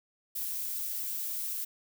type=noise; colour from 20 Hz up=violet; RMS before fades=-35 dBFS; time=0.35-1.65 s; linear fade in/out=10 ms; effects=none